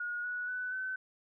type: tone with pitch steps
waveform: sine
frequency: 1442 / 1468.1 / 1494.6 / 1521.6 Hz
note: F#6 / F#6 / F#6 / F#6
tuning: -45 / -14 / +17 / +48 cents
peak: -34 dBFS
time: 0-0.96 s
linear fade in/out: 5 ms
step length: 240 ms
effects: none